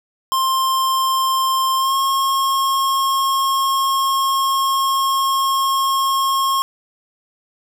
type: tone with pitch glide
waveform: square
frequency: 1055 to 1080.9 Hz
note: C6 to C#6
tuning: +14 to -44 cents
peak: -16 dBFS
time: 0.32-6.62 s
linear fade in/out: 0 ms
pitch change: +42 cents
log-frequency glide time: 1.77-1.95 s
effects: none